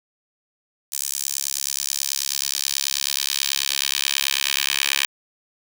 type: tone with high-pass filter sweep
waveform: 10% pulse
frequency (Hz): 69.3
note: C#2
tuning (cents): 0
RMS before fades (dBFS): -24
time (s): 0.92-5.06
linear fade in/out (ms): 5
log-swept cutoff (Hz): 7200 to 2600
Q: 1.4
effects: none